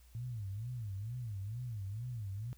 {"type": "tone with vibrato", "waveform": "sine", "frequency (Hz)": 110.1, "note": "A2", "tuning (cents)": 2, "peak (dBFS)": -38, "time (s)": [0.15, 2.53], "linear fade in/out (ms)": 0, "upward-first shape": "sine", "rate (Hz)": 2.2, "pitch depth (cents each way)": 230, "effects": ["added 60 Hz sine -58 dBFS peak until 2.57 s", "white hiss -68 dBFS RMS until 2.57 s"]}